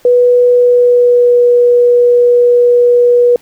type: tone with pitch glide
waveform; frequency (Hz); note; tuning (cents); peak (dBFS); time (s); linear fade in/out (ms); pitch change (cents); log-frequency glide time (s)
sine; 490.5 to 484.9; B4 to B4; -12 to -32; -4; 0.05-3.36; 2; -20; 0.5-1.46
effects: pink hiss -46 dBFS RMS until 3.41 s